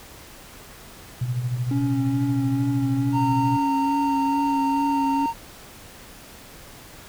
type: tone with tremolo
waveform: sine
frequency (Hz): 123.47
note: B2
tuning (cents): 0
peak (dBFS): -20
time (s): 1.21-3.57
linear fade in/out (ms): 5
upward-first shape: sine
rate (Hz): 13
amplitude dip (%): 60
type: tone with vibrato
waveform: triangle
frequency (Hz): 277.2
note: C#4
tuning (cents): 0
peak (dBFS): -20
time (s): 1.71-5.26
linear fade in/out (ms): 2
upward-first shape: sine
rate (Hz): 2.3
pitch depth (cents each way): 26
type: tone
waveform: triangle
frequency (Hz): 920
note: A#5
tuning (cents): -23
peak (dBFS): -20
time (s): 3.12-5.34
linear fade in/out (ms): 50
effects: pink hiss -44 dBFS RMS until 7.08 s